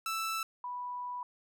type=tone pair in turn; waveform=sawtooth / sine; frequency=1322 / 985.1 Hz; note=E6 / B5; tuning=+5 / -5 cents; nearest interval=perfect fourth; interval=510 cents; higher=first; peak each=-29 / -36 dBFS; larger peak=first; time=0.06-0.43 / 0.64-1.23 s; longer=second; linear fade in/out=2 ms; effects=none